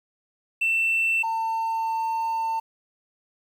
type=tone pair in turn; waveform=triangle; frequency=2680 / 900.3 Hz; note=E7 / A5; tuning=+28 / +39 cents; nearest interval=octave + perfect fifth; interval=1889 cents; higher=first; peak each=-17 / -21 dBFS; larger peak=first; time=0.61-1.23 / 1.23-2.6 s; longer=second; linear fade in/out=10 ms; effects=tanh soft clip ceiling -16 dBFS + 9-bit